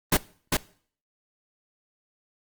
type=noise with echo; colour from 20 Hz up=pink; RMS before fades=-19 dBFS; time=0.12-0.17 s; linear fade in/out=5 ms; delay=400 ms; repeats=1; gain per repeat=-4 dB; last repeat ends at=0.57 s; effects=noise-tail reverb RT60 0.5 s tail -21 dB re dry + Opus 24 kbps